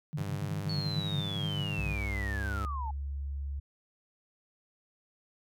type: band-pass noise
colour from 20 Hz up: white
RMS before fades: -36 dBFS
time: 0.13-1.94 s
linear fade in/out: 0 ms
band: 140 to 160 Hz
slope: 96 dB/octave
type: tone with vibrato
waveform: sawtooth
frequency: 99.8 Hz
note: G2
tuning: 32 cents sharp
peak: -32 dBFS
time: 0.17-2.66 s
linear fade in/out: 10 ms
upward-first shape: triangle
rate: 18 Hz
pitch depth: 75 cents each way
type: linear sweep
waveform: sine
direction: down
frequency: 4435 to 830.6 Hz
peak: -36 dBFS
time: 0.69-2.91 s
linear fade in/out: 5 ms
type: tone with pitch glide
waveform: sine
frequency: 61.9 to 69.88 Hz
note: B1 to C#2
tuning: +5 to +15 cents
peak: -33 dBFS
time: 1.78-3.6 s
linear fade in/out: 10 ms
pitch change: +210 cents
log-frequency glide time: 2.2-2.42 s
effects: none